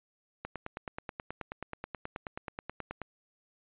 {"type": "click train", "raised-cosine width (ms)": 0.5, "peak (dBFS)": -22, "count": 25, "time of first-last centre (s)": [0.45, 3.017], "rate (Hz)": 9.35, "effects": ["resampled to 8000 Hz"]}